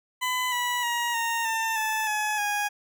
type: tone with pitch steps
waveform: 20% pulse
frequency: 1006 / 977.9 / 950.6 / 924.1 / 898.3 / 873.2 / 848.9 / 825.2 Hz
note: B5 / B5 / A#5 / A#5 / A5 / A5 / G#5 / G#5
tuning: +32 / -17 / +34 / -15 / +36 / -13 / +38 / -11 cents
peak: -20 dBFS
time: 0.21-2.69 s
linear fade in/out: 20 ms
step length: 310 ms
effects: none